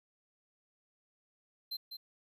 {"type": "tone with echo", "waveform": "square", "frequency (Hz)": 4112, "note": "C8", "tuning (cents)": -31, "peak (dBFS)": -37, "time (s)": [1.71, 1.77], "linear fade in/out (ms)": 10, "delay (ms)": 200, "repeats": 1, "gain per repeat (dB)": -6, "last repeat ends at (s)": 1.97, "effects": []}